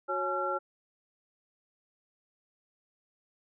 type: tone cluster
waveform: sine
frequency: 366.4 / 551 / 849 / 1365 Hz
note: F#4 / C#5 / G#5 / F6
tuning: -17 / -11 / +38 / -40 cents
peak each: -37 / -34 / -36 / -32 dBFS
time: 0.08-0.59 s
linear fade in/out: 20 ms
effects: none